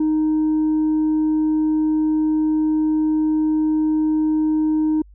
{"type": "tone with tanh clipping", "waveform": "sine", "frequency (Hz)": 310, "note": "D#4", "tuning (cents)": -6, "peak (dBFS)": -16, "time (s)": [0, 5.02], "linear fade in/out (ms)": 5, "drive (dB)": 1, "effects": ["added 50 Hz sine -43 dBFS peak until 5.14 s"]}